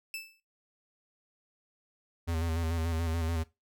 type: tone with exponential decay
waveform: sawtooth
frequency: 2637 Hz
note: E7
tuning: in tune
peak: -30 dBFS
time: 0.14-0.4 s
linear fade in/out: 1 ms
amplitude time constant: 56 ms
type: tone with vibrato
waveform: square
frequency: 82.41 Hz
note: E2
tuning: in tune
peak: -30 dBFS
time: 2.27-3.44 s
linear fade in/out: 20 ms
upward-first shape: square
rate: 6.9 Hz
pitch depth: 39 cents each way
effects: noise-tail reverb RT60 0.2 s tail -17 dB re dry